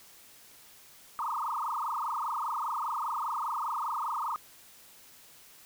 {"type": "tone with frequency modulation", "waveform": "sine", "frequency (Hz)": 1085, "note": "C#6", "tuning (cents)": -37, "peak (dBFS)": -30, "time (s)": [1.19, 4.36], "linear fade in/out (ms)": 0, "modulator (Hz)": 25, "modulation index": 7.4, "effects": ["white hiss -55 dBFS RMS until 5.65 s"]}